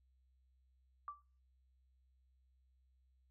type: tone with exponential decay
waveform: sine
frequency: 1166 Hz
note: D6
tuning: 13 cents flat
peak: -39 dBFS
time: 1.08-1.22 s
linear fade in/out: 1 ms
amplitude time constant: 30 ms
effects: noise-tail reverb RT60 0.4 s tail -21 dB re dry + added 64 Hz sine -70 dBFS peak until 3.3 s